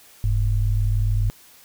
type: tone pair together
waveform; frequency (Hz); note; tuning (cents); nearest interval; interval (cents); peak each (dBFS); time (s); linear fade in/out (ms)
sine; 43.66 / 103.83; F1 / G#2; 0 / 0; octave + minor third; 1500; -20; 0.24-1.3; 0
effects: white hiss -50 dBFS RMS until 1.64 s